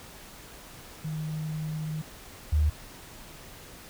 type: tone pair in turn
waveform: sine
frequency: 155.56 / 75.7 Hz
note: D#3 / D#2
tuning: 0 / -47 cents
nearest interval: octave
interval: 1247 cents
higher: first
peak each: -30 / -20 dBFS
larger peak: second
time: 1.04-2.02 / 2.52-2.7 s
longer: first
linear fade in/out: 10 ms
effects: pink hiss -47 dBFS RMS until 3.89 s